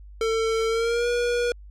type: tone with pitch glide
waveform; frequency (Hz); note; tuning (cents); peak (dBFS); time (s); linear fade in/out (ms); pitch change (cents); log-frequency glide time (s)
square; 448.8 to 481; A4 to B4; +34 to -46; -22; 0.21-1.52; 2; +120; 0.68-1.08
effects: added 50 Hz sine -41 dBFS peak until 1.7 s + low-pass 7000 Hz 12 dB/octave

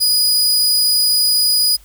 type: tone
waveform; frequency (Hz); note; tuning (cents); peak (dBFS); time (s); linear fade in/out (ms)
sawtooth; 4936; D#8; -15; -9; 0-1.77; 20
effects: added 50 Hz sine -44 dBFS peak until 1.84 s + white hiss -50 dBFS RMS until 1.84 s

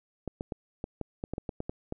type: clicks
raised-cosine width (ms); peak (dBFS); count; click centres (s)
2; -20; 12; 0.277 / 0.409 / 0.522 / 0.841 / 1.013 / 1.239 / 1.336 / 1.381 / 1.492 / 1.604 / 1.695 / 1.924
effects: none

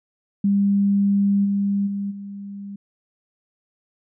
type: tone with level steps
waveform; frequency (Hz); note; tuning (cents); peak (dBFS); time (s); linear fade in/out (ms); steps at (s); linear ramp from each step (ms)
sine; 200; G3; +35; -15 / -18 / -23 / -31; 0.44-2.76; 5; 1.44 / 1.86 / 2.1; 20
effects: none

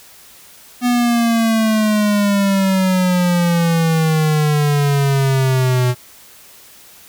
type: exponential sweep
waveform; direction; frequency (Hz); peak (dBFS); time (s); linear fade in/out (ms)
square; down; 246.9 to 123.47; -13; 0.81-5.95; 50
effects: white hiss -43 dBFS RMS until 7.08 s

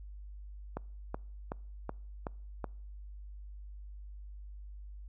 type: click train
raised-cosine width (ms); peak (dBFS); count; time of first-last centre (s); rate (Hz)
1; -22; 6; 0.77-2.643; 2.67
effects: noise-tail reverb RT60 0.6 s tail -26 dB re dry + added 50 Hz sine -44 dBFS peak until 5.08 s

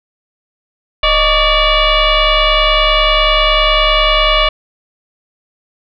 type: tone with frequency modulation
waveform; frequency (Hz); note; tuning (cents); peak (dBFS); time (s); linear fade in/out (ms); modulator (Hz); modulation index
sine; 1131; C#6; +34; -8; 1.03-4.49; 5; 583; 4
effects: none

